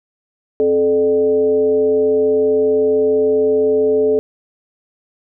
sine tone with frequency modulation, 432.3 Hz, A4, 31 cents flat, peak -11 dBFS, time 0.6-4.19 s, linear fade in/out 0 ms, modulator 167 Hz, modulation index 0.55, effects none

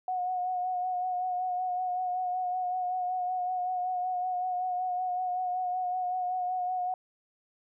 sine tone with vibrato, 730 Hz, F#5, 24 cents flat, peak -28 dBFS, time 0.08-6.94 s, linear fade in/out 2 ms, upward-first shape sine, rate 5.3 Hz, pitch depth 28 cents each way, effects none

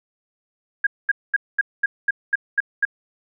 sine tone bursts, 1627 Hz, G#6, 36 cents flat, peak -14 dBFS, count 9, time 0.84-2.852 s, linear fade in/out 5 ms, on 28 ms, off 220 ms, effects none

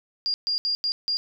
sine tone bursts at uneven times, 4813 Hz, D8, 42 cents sharp, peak -22 dBFS, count 5, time 0.26-0.34 / 0.47-0.58 / 0.65-0.75 / 0.84-0.92 / 1.08-1.17 s, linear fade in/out 0 ms, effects none

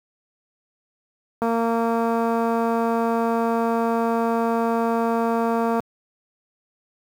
click train, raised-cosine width 1 ms, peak -10 dBFS, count 1008, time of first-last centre 1.42-5.798 s, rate 230 Hz, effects high-pass 80 Hz 12 dB/octave + 7-bit

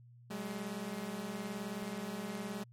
sawtooth beating tone pair, 192.2 / 211.2 Hz, G3 / G#3, -34 / +29 cents, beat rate 19 Hz, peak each -38 / -37 dBFS, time 0.3-2.64 s, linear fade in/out 10 ms, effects added 120 Hz sine -55 dBFS peak until 2.72 s + MP3 64 kbps

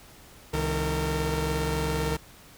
sawtooth tone cluster, 67.5 / 157.9 / 456.2 Hz, C#2 / D#3 / A#4, -45 / +26 / -37 cents, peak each -26 / -26 / -26 dBFS, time 0.53-2.17 s, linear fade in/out 10 ms, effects pink hiss -51 dBFS RMS until 2.57 s

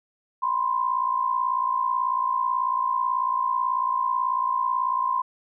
sine tone pair together, 988.3 / 1046.5 Hz, B5 / C6, +1 / 0 cents, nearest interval minor second, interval 99 cents, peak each -26 / -23 dBFS, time 0.42-5.22 s, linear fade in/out 10 ms, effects none

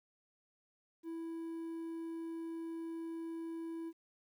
triangle tone, 329.6 Hz, E4, in tune, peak -38 dBFS, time 1.03-3.93 s, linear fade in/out 50 ms, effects 12-bit

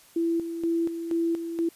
sine tone with tremolo, 334.1 Hz, E4, 23 cents sharp, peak -22 dBFS, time 0.16-1.69 s, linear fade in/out 5 ms, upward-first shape square, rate 2.1 Hz, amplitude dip 60%, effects white hiss -55 dBFS RMS until 1.75 s + resampled to 32000 Hz

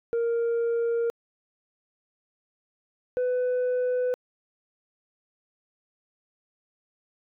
sine tone pair in turn, 466.2 / 499.7 Hz, A#4 / B4, 0 / +20 cents, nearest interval minor second, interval 120 cents, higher second, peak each -20 dBFS, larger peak neither, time 0.13-1.1 / 3.17-4.14 s, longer neither, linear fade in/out 0 ms, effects tanh soft clip ceiling -22 dBFS

